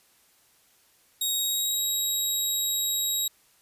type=tone with pitch glide; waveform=15% pulse; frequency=3770 to 3825 Hz; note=A#7 to A#7; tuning=+19 to +44 cents; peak=-18 dBFS; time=1.21-3.28 s; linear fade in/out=5 ms; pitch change=+25 cents; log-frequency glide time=1.37-1.79 s; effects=white hiss -62 dBFS RMS until 3.61 s + resampled to 32000 Hz